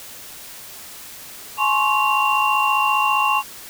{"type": "tone cluster", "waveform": "sine", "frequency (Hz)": [848, 1054, 1109, 2768], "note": ["G#5", "C6", "C#6", "F7"], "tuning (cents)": [36, 12, 0, -16], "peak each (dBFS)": -21, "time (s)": [1.57, 3.43], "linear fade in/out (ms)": 50, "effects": ["white hiss -38 dBFS RMS until 3.69 s"]}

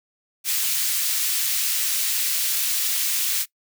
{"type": "high-pass noise", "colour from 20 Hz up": "white", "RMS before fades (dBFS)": -23, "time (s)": [0.44, 3.46], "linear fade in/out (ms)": 50, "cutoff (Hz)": 2300, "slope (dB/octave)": 12, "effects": ["noise-tail reverb RT60 0.1 s tail -21 dB re dry"]}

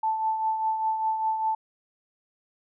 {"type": "tone with tremolo", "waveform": "sine", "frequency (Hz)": 880, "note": "A5", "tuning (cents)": 0, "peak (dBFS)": -21, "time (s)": [0.03, 1.55], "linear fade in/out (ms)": 5, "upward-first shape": "triangle", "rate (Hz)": 5, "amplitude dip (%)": 55, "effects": []}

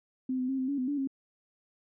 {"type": "tone with pitch steps", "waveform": "sine", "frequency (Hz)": [258.3, 254, 267.2, 259.5, 282.2, 254, 288, 270.4], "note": ["C4", "B3", "C4", "C4", "C#4", "B3", "D4", "C#4"], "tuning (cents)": [-22, 49, 36, -14, 31, 49, -34, -43], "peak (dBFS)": -28, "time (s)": [0.29, 1.074], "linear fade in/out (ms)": 5, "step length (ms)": 98, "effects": []}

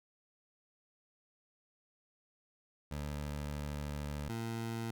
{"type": "tone pair in turn", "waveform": "20% pulse", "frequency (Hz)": [73.2, 114.5], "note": ["D2", "A#2"], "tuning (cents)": [-5, -31], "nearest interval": "minor sixth", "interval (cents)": 774, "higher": "second", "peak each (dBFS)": [-33, -32], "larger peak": "second", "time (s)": [[2.91, 4.29], [4.29, 4.91]], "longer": "first", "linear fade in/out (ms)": 5, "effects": []}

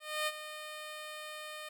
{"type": "tone with ADSR envelope", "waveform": "10% pulse", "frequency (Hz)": 611, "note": "D#5", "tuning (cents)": -32, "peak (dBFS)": -22, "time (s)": [0, 1.69], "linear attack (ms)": 270, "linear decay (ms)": 42, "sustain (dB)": -12, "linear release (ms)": 7, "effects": []}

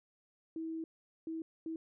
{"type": "tone bursts at uneven times", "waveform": "sine", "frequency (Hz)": 323.8, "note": "E4", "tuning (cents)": -31, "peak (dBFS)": -37, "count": 3, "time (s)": [[0.56, 0.84], [1.27, 1.42], [1.66, 1.76]], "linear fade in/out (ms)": 2, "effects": []}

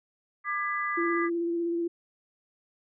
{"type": "chord", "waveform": "sine", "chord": "G# diminished", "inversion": "second", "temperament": "just", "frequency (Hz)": [1196.1, 1661.2, 1993.5], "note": ["D6", "G#6", "B6"], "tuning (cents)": [31, 0, 16], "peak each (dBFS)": [-30, -35, -32], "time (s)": [0.44, 1.3], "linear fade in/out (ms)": 50}
{"type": "tone with vibrato", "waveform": "sine", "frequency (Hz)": 340, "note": "F4", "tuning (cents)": -46, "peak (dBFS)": -26, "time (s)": [0.97, 1.88], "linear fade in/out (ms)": 10, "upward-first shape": "square", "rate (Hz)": 16, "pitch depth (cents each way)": 15}
{"effects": []}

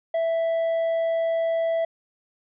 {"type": "tone", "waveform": "triangle", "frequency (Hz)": 660, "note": "E5", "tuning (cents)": 2, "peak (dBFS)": -19, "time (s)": [0.14, 1.85], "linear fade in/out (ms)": 5, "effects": ["resampled to 8000 Hz"]}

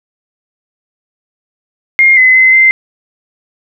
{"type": "tone with pitch steps", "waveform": "sine", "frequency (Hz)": [2126, 2033, 2051, 2079], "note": ["C7", "B6", "C7", "C7"], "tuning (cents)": [27, 50, -35, -12], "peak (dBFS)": -3, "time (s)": [1.99, 2.71], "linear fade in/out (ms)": 0, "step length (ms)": 180, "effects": []}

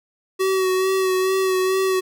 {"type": "tone with vibrato", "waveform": "square", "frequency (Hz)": 377.2, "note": "F#4", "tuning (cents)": 33, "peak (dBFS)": -18, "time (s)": [0.39, 2.01], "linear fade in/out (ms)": 20, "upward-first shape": "sine", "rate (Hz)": 2.3, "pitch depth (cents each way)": 24, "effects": []}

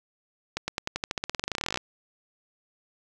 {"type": "accelerating click train", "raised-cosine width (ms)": 0.2, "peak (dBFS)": -11, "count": 26, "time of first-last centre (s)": [0.57, 1.774], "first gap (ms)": 110, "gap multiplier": 0.92, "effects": []}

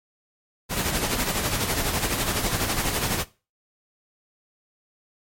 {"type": "noise with tremolo", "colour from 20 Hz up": "pink", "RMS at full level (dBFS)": -23, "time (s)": [0.69, 3.25], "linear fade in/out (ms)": 50, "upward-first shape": "sine", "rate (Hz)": 12, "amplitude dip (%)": 50, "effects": ["noise-tail reverb RT60 0.3 s tail -18 dB re dry", "MP3 64 kbps"]}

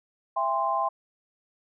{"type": "tone cluster", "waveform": "sine", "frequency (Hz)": [666, 804, 1043], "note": ["E5", "G5", "C6"], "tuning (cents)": [18, 44, -6], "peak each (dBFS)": [-30, -28, -26], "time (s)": [0.36, 0.89], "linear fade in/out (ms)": 10, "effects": []}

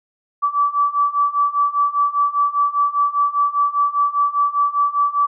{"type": "beating tone pair", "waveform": "sine", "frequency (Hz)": [1152, 1157], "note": ["D6", "D6"], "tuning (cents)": [-34, -26], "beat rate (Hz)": 5, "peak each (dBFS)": [-19, -17], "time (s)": [0.42, 5.27], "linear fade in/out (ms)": 20, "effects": []}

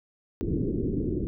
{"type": "low-pass noise", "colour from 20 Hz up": "white", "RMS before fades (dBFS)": -28, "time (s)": [0.41, 1.27], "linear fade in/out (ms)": 0, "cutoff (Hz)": 400, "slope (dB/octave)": 48, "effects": []}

